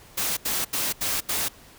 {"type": "noise bursts", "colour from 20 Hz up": "white", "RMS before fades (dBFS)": -26, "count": 5, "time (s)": [0.17, 1.486], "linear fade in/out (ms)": 10, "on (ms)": 200, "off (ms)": 79, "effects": ["pink hiss -50 dBFS RMS until 1.78 s"]}